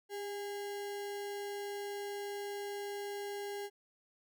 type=tone with sample-and-hold; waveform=sine; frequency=403.3 Hz; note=G4; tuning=49 cents sharp; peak=-38 dBFS; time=0.09-3.7 s; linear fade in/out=50 ms; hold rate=1225 Hz; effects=none